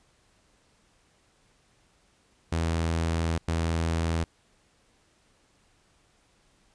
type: tone bursts at uneven times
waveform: sawtooth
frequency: 82.41 Hz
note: E2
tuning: in tune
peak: -21 dBFS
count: 2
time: 2.52-3.38 / 3.48-4.24 s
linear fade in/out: 5 ms
effects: pink hiss -65 dBFS RMS until 6.74 s + resampled to 22050 Hz